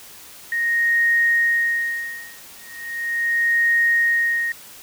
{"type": "tone with tremolo", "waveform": "sine", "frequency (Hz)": 1864.7, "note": "A#6", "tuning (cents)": 0, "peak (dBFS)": -14, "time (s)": [0.52, 4.52], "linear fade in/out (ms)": 2, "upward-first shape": "sine", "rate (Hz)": 0.38, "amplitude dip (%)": 100, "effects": ["white hiss -42 dBFS RMS until 4.82 s"]}